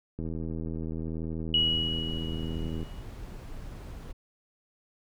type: click train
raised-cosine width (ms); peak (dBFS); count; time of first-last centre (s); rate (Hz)
3; -23; 214; 0.19-2.829; 80.7
type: tone with exponential decay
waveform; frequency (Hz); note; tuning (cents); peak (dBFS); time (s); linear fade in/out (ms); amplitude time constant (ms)
sine; 2912; F#7; -28; -20; 1.54-3.02; 2; 320
type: noise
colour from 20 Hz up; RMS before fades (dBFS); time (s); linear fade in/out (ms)
brown; -40; 1.56-4.13; 20
effects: none